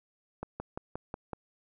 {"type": "slowing click train", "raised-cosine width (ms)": 1, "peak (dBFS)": -22, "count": 6, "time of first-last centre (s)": [0.43, 1.333], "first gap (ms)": 170, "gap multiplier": 1.03, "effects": []}